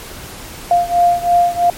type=beating tone pair; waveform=sine; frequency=698.5 / 701.5 Hz; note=F5 / F5; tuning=0 / +8 cents; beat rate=3 Hz; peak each=-12 / -14 dBFS; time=0.71-1.7 s; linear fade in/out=2 ms; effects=pink hiss -32 dBFS RMS until 1.77 s + MP3 64 kbps